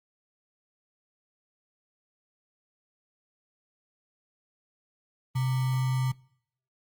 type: tone with sample-and-hold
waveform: sine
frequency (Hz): 129.2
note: C3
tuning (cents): -21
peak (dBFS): -24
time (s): 5.35-6.12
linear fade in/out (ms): 10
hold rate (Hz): 1050
effects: noise-tail reverb RT60 0.7 s tail -25 dB re dry + Opus 24 kbps